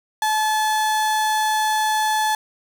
35% pulse tone, 863 Hz, A5, 34 cents flat, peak -16 dBFS, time 0.22-2.35 s, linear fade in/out 2 ms, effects none

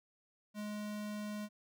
square tone, 209.5 Hz, G#3, 15 cents sharp, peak -40 dBFS, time 0.54-1.49 s, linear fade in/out 50 ms, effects none

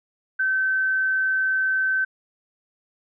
sine tone, 1538 Hz, G6, 33 cents flat, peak -19 dBFS, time 0.39-2.05 s, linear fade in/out 10 ms, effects none

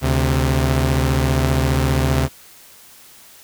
sawtooth tone pair together, 73.42 / 131.88 Hz, D2 / C3, 0 / +14 cents, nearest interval minor seventh, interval 1014 cents, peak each -14 dBFS, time 0.01-2.29 s, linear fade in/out 50 ms, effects white hiss -45 dBFS RMS until 3.43 s

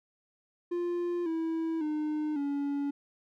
triangle tone with pitch steps, 349.2 / 325.8 / 304 / 283.6 Hz, F4 / E4 / D#4 / C#4, 0 / -20 / -40 / +40 cents, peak -27 dBFS, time 0.71-2.91 s, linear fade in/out 10 ms, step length 550 ms, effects none

